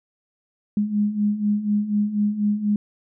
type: beating tone pair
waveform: sine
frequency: 205 / 209.1 Hz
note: G#3 / G#3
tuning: -22 / +12 cents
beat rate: 4.1 Hz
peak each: -25 / -20 dBFS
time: 0.77-2.76 s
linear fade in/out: 2 ms
effects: none